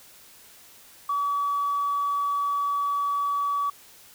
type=tone; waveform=sine; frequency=1141 Hz; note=C#6; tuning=50 cents sharp; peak=-22 dBFS; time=1.09-3.7 s; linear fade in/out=5 ms; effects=tanh soft clip ceiling -18 dBFS + white hiss -51 dBFS RMS until 4.14 s